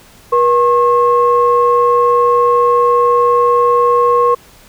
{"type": "tone pair together", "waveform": "sine", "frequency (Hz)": [481.5, 1081], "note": ["B4", "C#6"], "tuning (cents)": [-44, -44], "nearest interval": "octave + major second", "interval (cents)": 1400, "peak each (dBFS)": -10, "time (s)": [0.32, 4.35], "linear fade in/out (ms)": 10, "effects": ["tanh soft clip ceiling 0 dBFS", "pink hiss -43 dBFS RMS until 4.68 s"]}